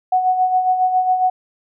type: tone with tremolo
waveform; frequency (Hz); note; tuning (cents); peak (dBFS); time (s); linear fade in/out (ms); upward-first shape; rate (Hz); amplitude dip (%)
sine; 740; F#5; 0; -11; 0.12-1.3; 5; sine; 7.3; 55
effects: none